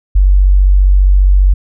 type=tone; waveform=sine; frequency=47.46 Hz; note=F#1; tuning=45 cents sharp; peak=-4 dBFS; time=0.15-1.54 s; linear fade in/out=10 ms; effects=none